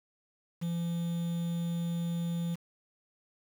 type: tone with quantisation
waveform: triangle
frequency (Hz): 170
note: F3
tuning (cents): -46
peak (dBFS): -28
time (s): 0.61-2.56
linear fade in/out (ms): 20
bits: 8
effects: none